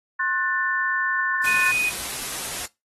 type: chord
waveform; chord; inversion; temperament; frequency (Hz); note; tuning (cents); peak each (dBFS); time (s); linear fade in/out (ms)
sine; F# diminished; second; just; 1065.6 / 1480 / 1776; C6 / F#6 / A6; +31 / 0 / +16; -27 / -26 / -24; 0.19-1.72; 10
type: noise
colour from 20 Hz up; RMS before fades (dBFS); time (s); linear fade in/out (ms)
white; -30; 1.44-2.66; 5
type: tone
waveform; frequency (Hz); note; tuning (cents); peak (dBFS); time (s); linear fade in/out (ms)
sine; 2489; D#7; 0; -20; 1.46-1.9; 10
effects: noise-tail reverb RT60 0.2 s tail -20 dB re dry + AAC 32 kbps